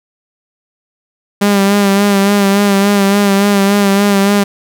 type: tone with vibrato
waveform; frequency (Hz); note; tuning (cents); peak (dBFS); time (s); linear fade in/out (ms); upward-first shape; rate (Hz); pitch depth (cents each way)
sawtooth; 200.1; G3; +36; -4; 1.41-4.44; 10; sine; 3.5; 37
effects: none